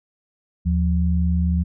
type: tone pair together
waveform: sine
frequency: 77.32 / 176.3 Hz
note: D#2 / F3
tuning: -10 / +17 cents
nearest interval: octave + major second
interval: 1427 cents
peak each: -18 / -21 dBFS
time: 0.65-1.64 s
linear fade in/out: 20 ms
effects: none